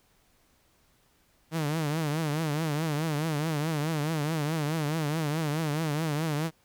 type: tone with vibrato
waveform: sawtooth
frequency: 154.1 Hz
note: D#3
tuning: 16 cents flat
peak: -23 dBFS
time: 1.51-6.51 s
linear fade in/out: 50 ms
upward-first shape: triangle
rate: 4.7 Hz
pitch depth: 140 cents each way
effects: pink hiss -66 dBFS RMS until 6.64 s